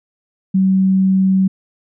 sine tone, 190.2 Hz, F#3, 48 cents sharp, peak -10 dBFS, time 0.54-1.48 s, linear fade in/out 10 ms, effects none

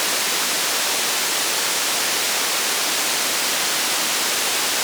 white band-pass noise, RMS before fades -21 dBFS, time 0-4.83 s, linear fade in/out 0 ms, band 270 to 7500 Hz, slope 12 dB/octave, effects none

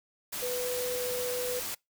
sine tone in noise, 496 Hz, B4, 7 cents sharp, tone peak -31 dBFS, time 0.42-1.6 s, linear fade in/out 10 ms, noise white, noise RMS -36 dBFS, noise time 0.32-1.75 s, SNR +2 dB, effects noise-tail reverb RT60 0.2 s tail -26 dB re dry

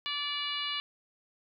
harmonic tone, 580 Hz, D5, 22 cents flat, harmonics 2 / 3 / 4 / 5 / 6 / 7 / 8, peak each -40 / -44 / -40 / -35 / -39 / -40 / -49 dBFS, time 0.06-0.8 s, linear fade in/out 0 ms, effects none

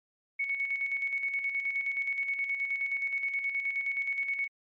sine tone with tremolo, 2217 Hz, C#7, in tune, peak -27 dBFS, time 0.39-4.48 s, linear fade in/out 10 ms, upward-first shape square, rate 9.5 Hz, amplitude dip 50%, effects MP3 32 kbps

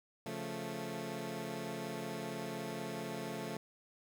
15% pulse chord, Db augmented, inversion none, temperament equal, 138.59 / 174.61 / 220 Hz, Db3 / F3 / A3, 0 / 0 / 0 cents, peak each -39 / -38 / -36 dBFS, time 0.26-3.57 s, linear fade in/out 2 ms, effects none

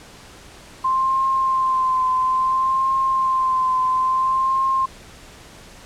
sine tone with vibrato, 1046.5 Hz, C6, in tune, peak -16 dBFS, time 0.84-4.86 s, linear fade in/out 10 ms, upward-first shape triangle, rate 0.59 Hz, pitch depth 32 cents each way, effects pink hiss -43 dBFS RMS until 5.85 s + low-pass 9000 Hz 12 dB/octave

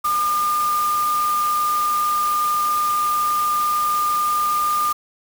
sine tone in noise, 1208 Hz, D6, 48 cents sharp, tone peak -17 dBFS, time 0.04-4.93 s, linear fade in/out 10 ms, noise white, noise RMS -31 dBFS, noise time 0.04-4.93 s, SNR +11 dB, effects none

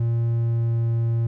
triangle tone with pitch glide, 116.54 to 115.67 Hz, A#2 to A#2, 0 to -13 cents, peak -17 dBFS, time 0-1.27 s, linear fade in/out 5 ms, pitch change -13 cents, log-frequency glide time 0.25-0.87 s, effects none

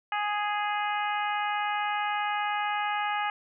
harmonic tone, 415.3 Hz, G#4, in tune, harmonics 2 / 3 / 4 / 5 / 6 / 7, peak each -29 / -33 / -35 / -37 / -39 / -40 dBFS, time 0.12-3.3 s, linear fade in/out 2 ms, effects none

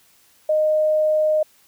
sine tone, 617 Hz, D#5, 15 cents flat, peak -15 dBFS, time 0.49-1.43 s, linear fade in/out 5 ms, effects white hiss -56 dBFS RMS until 1.67 s

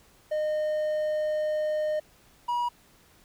triangle tone pair in turn, 612 / 963.9 Hz, D#5 / B5, -29 / -42 cents, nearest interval minor sixth, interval 787 cents, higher second, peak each -23 dBFS, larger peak neither, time 0.31-2 / 2.48-2.69 s, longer first, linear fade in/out 10 ms, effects pink hiss -59 dBFS RMS until 3.24 s

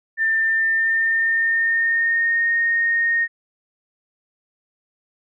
sine tone with pitch glide, 1791 to 1850.9 Hz, A6 to A#6, +30 to -13 cents, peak -16 dBFS, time 0.17-3.28 s, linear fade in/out 50 ms, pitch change +57 cents, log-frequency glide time 0.37-2.49 s, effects none

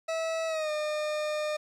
40% pulse tone with pitch glide, 650 to 606.5 Hz, E5 to D#5, -24 to -44 cents, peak -28 dBFS, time 0.08-1.57 s, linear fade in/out 10 ms, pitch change -120 cents, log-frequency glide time 0.47-0.71 s, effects low-pass 7000 Hz 12 dB/octave + 10-bit

